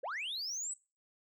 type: linear sweep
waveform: sine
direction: up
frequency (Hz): 433.8 to 8120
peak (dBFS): -34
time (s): 0.03-0.74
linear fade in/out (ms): 10
effects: noise-tail reverb RT60 0.3 s tail -23 dB re dry + tanh soft clip ceiling -35 dBFS